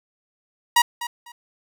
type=tone with echo; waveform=sawtooth; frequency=955 Hz; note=A#5; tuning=42 cents sharp; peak=-9 dBFS; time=0.76-0.82 s; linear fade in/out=5 ms; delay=250 ms; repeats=2; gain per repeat=-14 dB; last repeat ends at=1.32 s; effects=none